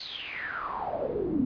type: noise with band-pass filter sweep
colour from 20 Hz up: brown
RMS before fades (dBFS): -32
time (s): 0-1.45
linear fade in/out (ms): 5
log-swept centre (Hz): 4400 to 240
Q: 9.5
effects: resampled to 11025 Hz